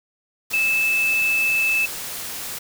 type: tone in noise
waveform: sine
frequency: 2622 Hz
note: E7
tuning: 10 cents flat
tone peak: -17 dBFS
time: 0.53-1.86 s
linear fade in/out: 10 ms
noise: white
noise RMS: -31 dBFS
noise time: 0.5-2.59 s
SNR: +11 dB
effects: none